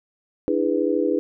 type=chord; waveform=sine; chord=E dominant seventh; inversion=third; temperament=just; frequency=296.7 / 329.6 / 412 / 494.4 Hz; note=D4 / E4 / G#4 / B4; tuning=+18 / 0 / -14 / +2 cents; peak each=-24 dBFS; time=0.48-1.19 s; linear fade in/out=0 ms; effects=none